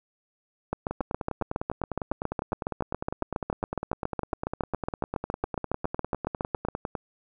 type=two click trains; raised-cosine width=1 ms; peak=-13 / -16 dBFS; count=44 / 61; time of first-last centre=0.73-6.686 / 0.91-6.952 s; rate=7.22 / 9.93 Hz; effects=none